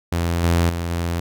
sawtooth tone with level steps, 85.2 Hz, F2, 42 cents flat, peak -15 / -11 / -19 / -17 dBFS, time 0.12-1.2 s, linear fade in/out 5 ms, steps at 0.43 / 0.69 / 0.9 s, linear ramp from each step 10 ms, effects none

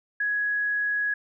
sine tone, 1671 Hz, G#6, 10 cents sharp, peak -23 dBFS, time 0.2-1.14 s, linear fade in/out 5 ms, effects none

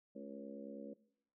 harmonic tone with a mistuned harmonic, 69.3 Hz, C#2, in tune, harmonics 3 / 4 / 5 / 6 / 7 / 8, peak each -50 / -52 / -56 / -62 / -54 / -53 dBFS, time 0.15-0.94 s, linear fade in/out 10 ms, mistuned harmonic 3, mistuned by +49 cents, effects noise-tail reverb RT60 0.7 s tail -20 dB re dry

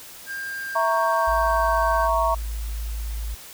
triangle tone with pitch glide, 1600 to 1550.9 Hz, G6 to G6, +35 to -19 cents, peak -27 dBFS, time 0.26-2.09 s, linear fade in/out 50 ms, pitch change -54 cents, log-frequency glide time 0.54-1.81 s
sine chord, A# diminished, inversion second, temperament equal, 659.3 / 932.3 / 1108.7 Hz, E5 / A#5 / C#6, 0 / 0 / 0 cents, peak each -23 dBFS, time 0.75-2.35 s, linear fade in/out 10 ms
sine tone, 54.5 Hz, A1, 16 cents flat, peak -26 dBFS, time 1.27-3.35 s, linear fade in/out 10 ms
effects white hiss -42 dBFS RMS until 3.53 s

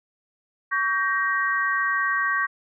sine chord, G diminished, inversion second, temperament just, 1128.9 / 1568 / 1881.6 Hz, Db6 / G6 / Bb6, +31 / 0 / +16 cents, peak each -25 dBFS, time 0.71-2.47 s, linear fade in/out 20 ms, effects none

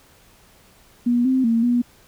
sine tone with pitch steps, 241.1 / 260.6 / 229.4 / 242.2 Hz, B3 / C4 / A#3 / B3, -41 / -7 / -28 / -34 cents, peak -15 dBFS, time 1.06-1.82 s, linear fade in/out 10 ms, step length 190 ms, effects pink hiss -53 dBFS RMS until 2.07 s

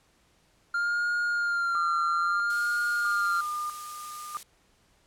triangle tone with vibrato, 1396.9 Hz, F6, in tune, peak -23 dBFS, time 0.74-3.41 s, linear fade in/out 5 ms, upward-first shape sine, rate 0.6 Hz, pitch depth 37 cents each way
sine tone with tremolo, 1208 Hz, D6, 48 cents sharp, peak -29 dBFS, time 1.75-4.37 s, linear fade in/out 0 ms, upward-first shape square, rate 0.77 Hz, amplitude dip 65%
blue noise, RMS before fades -40 dBFS, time 2.5-4.43 s, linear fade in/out 2 ms
effects pink hiss -65 dBFS RMS until 5.06 s + low-pass 10000 Hz 12 dB/octave

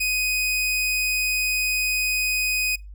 sawtooth tone, 2500 Hz, D#7, 8 cents sharp, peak -18 dBFS, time 0-2.76 s, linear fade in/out 10 ms, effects noise-tail reverb RT60 0.2 s tail -21 dB re dry + added 50 Hz sine -37 dBFS peak until 2.94 s

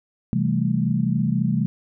sine chord, A minor seventh, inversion first, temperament equal, 130.81 / 164.81 / 196 / 220 Hz, C3 / E3 / G3 / A3, 0 / 0 / 0 / 0 cents, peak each -24 dBFS, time 0.33-1.66 s, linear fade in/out 0 ms, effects none

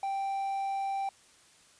triangle tone with quantisation, 784 Hz, G5, in tune, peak -28 dBFS, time 0.03-1.09 s, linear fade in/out 2 ms, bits 9, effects white hiss -60 dBFS RMS until 1.79 s + resampled to 22050 Hz

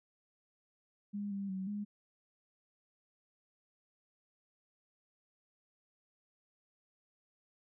sine tone with pitch steps, 203.9 / 198.1 / 189.4 / 206.1 Hz, G#3 / G3 / F#3 / G#3, -32 / +18 / +41 / -13 cents, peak -36 dBFS, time 1.13-1.85 s, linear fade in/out 20 ms, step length 180 ms, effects none

